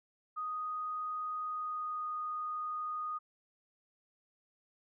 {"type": "tone with pitch glide", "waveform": "sine", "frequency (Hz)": [1244.5, 1235.9], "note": ["D#6", "D#6"], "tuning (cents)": [0, -12], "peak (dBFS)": -35, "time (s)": [0.36, 3.19], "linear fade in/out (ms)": 20, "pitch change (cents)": -12, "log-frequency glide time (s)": [1.43, 2.08], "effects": []}